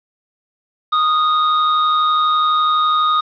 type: tone with amplitude modulation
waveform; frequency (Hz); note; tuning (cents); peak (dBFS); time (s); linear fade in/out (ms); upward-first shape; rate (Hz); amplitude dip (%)
square; 1240; D#6; -6; -12; 0.92-3.21; 10; sine; 152; 30
effects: resampled to 11025 Hz + 7-bit